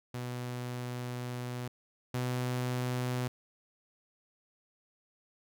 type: tone pair in turn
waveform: sawtooth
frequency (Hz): 123.47 / 125.12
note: B2 / B2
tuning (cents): 0 / +23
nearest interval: unison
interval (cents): 23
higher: second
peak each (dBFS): -32 / -27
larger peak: second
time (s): 0.14-1.68 / 2.14-3.28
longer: first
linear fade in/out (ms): 5
effects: none